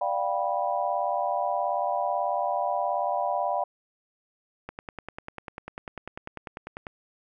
sine chord, G dominant seventh, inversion second, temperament just, 588 / 705.6 / 784 / 980 Hz, D5 / F5 / G5 / B5, +2 / +18 / 0 / -14 cents, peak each -30 / -29 / -30 / -31 dBFS, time 0.01-3.64 s, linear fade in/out 5 ms
click train, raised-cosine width 0.5 ms, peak -21 dBFS, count 23, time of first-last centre 4.69-6.868 s, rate 10.1 Hz
effects none

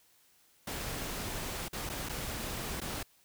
pink noise with dropouts, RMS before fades -38 dBFS, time 0.67-3.03 s, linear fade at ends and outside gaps 5 ms, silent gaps 1.684-1.73 / 1.893-1.897 / 2.089-2.093 / 2.804-2.814 s, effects white hiss -66 dBFS RMS until 3.24 s

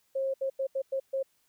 sine tone bursts at uneven times, 537 Hz, C5, 45 cents sharp, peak -27 dBFS, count 6, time 0.15-0.34 / 0.41-0.5 / 0.59-0.67 / 0.75-0.82 / 0.92-1 / 1.13-1.23 s, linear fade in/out 10 ms, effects white hiss -71 dBFS RMS until 1.48 s

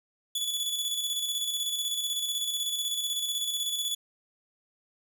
sawtooth tone with tremolo, 3431 Hz, A7, 44 cents flat, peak -24 dBFS, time 0.35-3.95 s, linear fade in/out 5 ms, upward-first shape square, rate 16 Hz, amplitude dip 40%, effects none

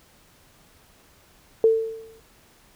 sine tone with exponential decay, 447.6 Hz, A4, 30 cents sharp, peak -11 dBFS, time 1.64-2.2 s, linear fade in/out 1 ms, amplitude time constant 120 ms, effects pink hiss -56 dBFS RMS until 2.75 s

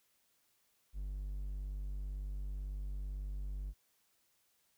triangle tone, 49 Hz, G1, in tune, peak -36 dBFS, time 0.93-3.74 s, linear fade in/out 50 ms, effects white hiss -75 dBFS RMS until 4.77 s

